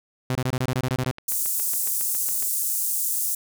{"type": "tone bursts", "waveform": "sawtooth", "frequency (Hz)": 128.1, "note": "C3", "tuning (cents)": -36, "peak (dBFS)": -18, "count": 11, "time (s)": [0.3, 1.112], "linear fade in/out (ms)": 2, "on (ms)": 52, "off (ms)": 24}
{"type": "click train", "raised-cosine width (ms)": 0.3, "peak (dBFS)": -22, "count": 13, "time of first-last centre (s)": [0.77, 2.425], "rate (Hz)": 7.25}
{"type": "high-pass noise", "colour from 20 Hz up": "pink", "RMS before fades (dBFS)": -25, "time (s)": [1.28, 3.35], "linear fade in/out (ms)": 5, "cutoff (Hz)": 7900, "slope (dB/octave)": 24}
{"effects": []}